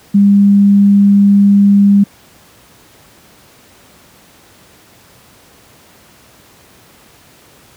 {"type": "tone", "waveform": "sine", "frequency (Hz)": 200.8, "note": "G3", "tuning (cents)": 42, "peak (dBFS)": -4, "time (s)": [0.14, 2.04], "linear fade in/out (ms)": 10, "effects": ["pink hiss -44 dBFS RMS until 7.76 s", "high-pass 80 Hz 12 dB/octave"]}